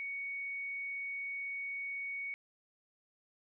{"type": "tone", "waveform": "sine", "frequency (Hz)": 2231, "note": "C#7", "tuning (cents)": 11, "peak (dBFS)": -37, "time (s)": [0, 2.34], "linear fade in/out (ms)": 0, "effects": []}